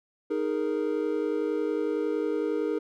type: chord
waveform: triangle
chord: D# suspended fourth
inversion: none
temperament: equal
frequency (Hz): 311.1 / 415.3 / 466.2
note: D#4 / G#4 / A#4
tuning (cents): 0 / 0 / 0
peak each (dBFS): -28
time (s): 0.3-2.79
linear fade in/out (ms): 10
effects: none